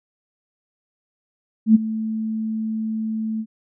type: tone with ADSR envelope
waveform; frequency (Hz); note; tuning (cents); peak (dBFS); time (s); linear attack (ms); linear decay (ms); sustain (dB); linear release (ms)
sine; 220; A3; 0; -6; 1.66-3.46; 90; 18; -16; 60
effects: none